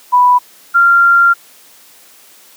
sine tone pair in turn, 987.8 / 1385.8 Hz, B5 / F6, 0 / -14 cents, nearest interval tritone, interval 586 cents, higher second, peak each -5 dBFS, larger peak neither, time 0.12-0.39 / 0.74-1.34 s, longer second, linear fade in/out 20 ms, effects white hiss -43 dBFS RMS until 2.56 s + high-pass 200 Hz 12 dB/octave

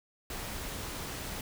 pink noise, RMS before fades -39 dBFS, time 0.3-1.41 s, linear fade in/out 2 ms, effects none

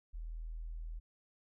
sine tone, 40.58 Hz, E1, 26 cents flat, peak -40 dBFS, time 0.13-1 s, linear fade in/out 20 ms, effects none

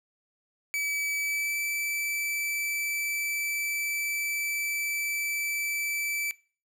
45% pulse tone with pitch glide, 2294 to 2318 Hz, D7 to D7, -41 to -23 cents, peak -27 dBFS, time 0.74-6.31 s, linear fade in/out 0 ms, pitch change +18 cents, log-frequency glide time 1.19-1.57 s, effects noise-tail reverb RT60 0.4 s tail -22 dB re dry

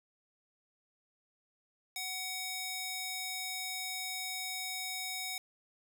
square tone with high-pass filter, 750 Hz, F#5, 23 cents sharp, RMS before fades -39 dBFS, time 1.96-5.38 s, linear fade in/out 2 ms, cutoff 2300 Hz, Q 0.63, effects none

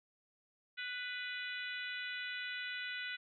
harmonic tone with a mistuned harmonic, 493.6 Hz, B4, 1 cent flat, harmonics 3 / 4 / 5 / 6 / 7 / 8, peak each -43 / -45 / -47 / -49 / -50 / -51 dBFS, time 0.77-3.17 s, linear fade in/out 20 ms, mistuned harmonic 4, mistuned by +17 cents, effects none

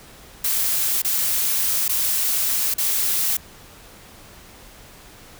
blue noise with dropouts, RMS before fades -21 dBFS, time 0.44-3.37 s, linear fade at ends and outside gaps 5 ms, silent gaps 1.02-1.046 / 1.881-1.891 / 2.74-2.781 s, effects pink hiss -45 dBFS RMS until 5.39 s

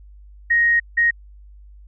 sine tone bursts at uneven times, 1873 Hz, A#6, 8 cents sharp, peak -13 dBFS, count 2, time 0.5-0.8 / 0.97-1.11 s, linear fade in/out 10 ms, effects added 50 Hz sine -41 dBFS peak until 1.87 s

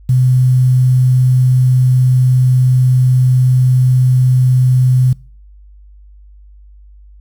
sine tone with quantisation, 127.4 Hz, C3, 46 cents flat, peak -7 dBFS, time 0.09-5.13 s, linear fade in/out 5 ms, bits 6, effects noise-tail reverb RT60 0.4 s tail -23 dB re dry + added 50 Hz sine -37 dBFS peak until 7.2 s

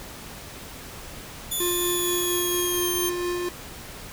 5% pulse tone with pitch glide, 3476 to 3169 Hz, A7 to G7, -22 to +18 cents, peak -18 dBFS, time 1.51-3.1 s, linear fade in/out 10 ms, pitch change -160 cents, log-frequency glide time 1.87-2.91 s
square tone with tremolo, 353.5 Hz, F4, 21 cents sharp, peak -25 dBFS, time 1.6-3.49 s, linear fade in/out 5 ms, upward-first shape sine, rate 4.3 Hz, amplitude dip 25%
effects pink hiss -40 dBFS RMS until 4.12 s

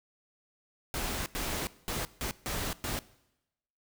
pink noise bursts at uneven times, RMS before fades -34 dBFS, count 6, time 0.94-1.26 / 1.35-1.67 / 1.88-2.05 / 2.21-2.31 / 2.46-2.73 / 2.84-2.99 s, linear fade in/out 0 ms, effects noise-tail reverb RT60 0.9 s tail -20 dB re dry

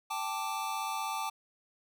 square chord, G suspended second, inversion none, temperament equal, 784 / 880 / 1174.7 Hz, G5 / A5 / D6, 0 / 0 / 0 cents, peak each -40 / -37 / -38 dBFS, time 0.1-1.3 s, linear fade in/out 10 ms, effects none

